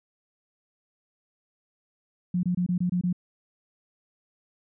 sine tone bursts, 178.5 Hz, F3, 38 cents sharp, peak -22 dBFS, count 7, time 2.34-3.128 s, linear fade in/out 5 ms, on 92 ms, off 24 ms, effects none

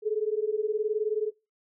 sine beating tone pair, 418.7 / 437.7 Hz, G#4 / A4, +14 / -9 cents, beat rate 19 Hz, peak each -28 dBFS, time 0.02-1.32 s, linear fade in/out 50 ms, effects noise-tail reverb RT60 0.3 s tail -25 dB re dry

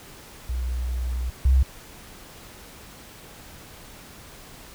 sine tone pair in turn, 61.6 / 65.48 Hz, B1 / C2, -4 / +2 cents, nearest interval minor second, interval 106 cents, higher second, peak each -24 / -14 dBFS, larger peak second, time 0.49-1.3 / 1.45-1.63 s, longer first, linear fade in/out 5 ms, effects pink hiss -45 dBFS RMS until 4.74 s

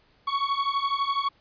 45% pulse beating tone pair, 1109 / 1121 Hz, C#6 / C#6, 0 / +19 cents, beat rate 12 Hz, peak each -27 dBFS, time 0.27-1.29 s, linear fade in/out 10 ms, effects pink hiss -62 dBFS RMS until 1.4 s + resampled to 11025 Hz

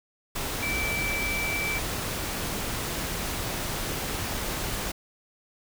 sine tone in noise, 2322 Hz, D7, 20 cents flat, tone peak -28 dBFS, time 0.62-1.79 s, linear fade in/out 10 ms, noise pink, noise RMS -31 dBFS, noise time 0.35-4.92 s, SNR 0 dB, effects none

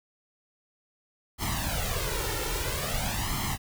pink noise with flanger, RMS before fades -30 dBFS, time 1.38-3.58 s, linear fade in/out 50 ms, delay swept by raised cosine 0.95 to 2.25 ms, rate 0.5 Hz, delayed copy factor +0.8, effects none

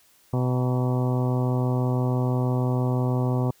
harmonic tone with a mistuned harmonic, 126.1 Hz, B2, 36 cents sharp, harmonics 1 / 2 / 3 / 4 / 5 / 6 / 7 / 8 / 9, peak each -22 / -28 / -32 / -34 / -36 / -38 / -39 / -40 / -41 dBFS, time 0.33-3.51 s, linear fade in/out 5 ms, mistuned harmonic 8, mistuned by -59 cents, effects white hiss -59 dBFS RMS until 3.6 s

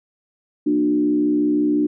sine tone with frequency modulation, 297.7 Hz, D4, 24 cents sharp, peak -15 dBFS, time 0.66-1.87 s, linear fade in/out 10 ms, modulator 65.8 Hz, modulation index 0.67, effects none

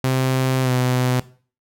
sawtooth tone with pitch glide, 130.5 to 126.42 Hz, C3 to B2, -4 to +41 cents, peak -13 dBFS, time 0.04-1.2 s, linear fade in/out 2 ms, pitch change -55 cents, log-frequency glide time 0.62-0.71 s, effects noise-tail reverb RT60 0.4 s tail -17 dB re dry

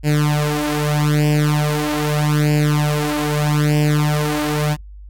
sawtooth tone with flanger, 149.5 Hz, D3, 31 cents sharp, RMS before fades -17 dBFS, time 0.03-4.77 s, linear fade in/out 50 ms, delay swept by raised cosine 0.41 to 6.31 ms, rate 0.4 Hz, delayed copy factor +0.9, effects added 50 Hz sine -34 dBFS peak until 5.09 s + AAC 64 kbps

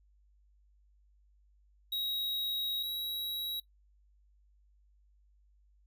square tone pair in turn, 3813 / 3866 Hz, A#7 / B7, +38 / -38 cents, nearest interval unison, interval 24 cents, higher second, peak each -33 / -35 dBFS, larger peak first, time 1.92-2.83 / 2.83-3.6 s, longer first, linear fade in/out 5 ms, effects noise-tail reverb RT60 0.1 s tail -17 dB re dry + added 50 Hz sine -63 dBFS peak until 5.86 s

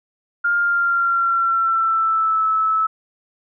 sine tone with pitch glide, 1406 to 1304.3 Hz, F6 to E6, +11 to -19 cents, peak -15 dBFS, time 0.44-2.87 s, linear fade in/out 10 ms, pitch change -130 cents, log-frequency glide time 0.57-2.46 s, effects none

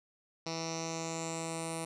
10% pulse tone with low-pass filter sweep, 163.7 Hz, E3, 12 cents flat, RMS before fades -38 dBFS, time 0.46-1.85 s, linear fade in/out 5 ms, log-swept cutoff 5200 to 9600 Hz, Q 6.1, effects none

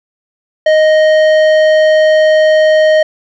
triangle tone with tanh clipping, 622.3 Hz, D#5, in tune, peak -7 dBFS, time 0.66-3.03 s, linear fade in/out 5 ms, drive 16 dB, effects none

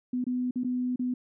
sine tone with dropouts, 249.8 Hz, B3, 20 cents sharp, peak -26 dBFS, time 0.13-1.14 s, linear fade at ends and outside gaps 5 ms, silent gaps 0.242-0.266 / 0.51-0.557 / 0.636-0.645 / 0.96-0.993 s, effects none

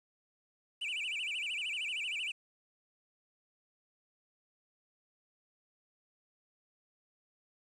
triangle tone with vibrato, 2637 Hz, E7, in tune, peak -33 dBFS, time 0.81-2.32 s, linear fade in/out 10 ms, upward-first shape sine, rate 13 Hz, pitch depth 240 cents each way, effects resampled to 24000 Hz + 10-bit

